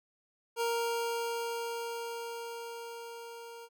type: tone with level ramp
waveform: 25% pulse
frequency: 466.2 Hz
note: A#4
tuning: in tune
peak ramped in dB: -25 to -42 dBFS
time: 0.56-3.69 s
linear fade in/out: 50 ms
effects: none